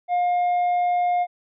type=tone with tanh clipping; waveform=triangle; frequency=711 Hz; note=F5; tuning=31 cents sharp; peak=-19 dBFS; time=0.08-1.27 s; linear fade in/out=50 ms; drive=8 dB; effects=none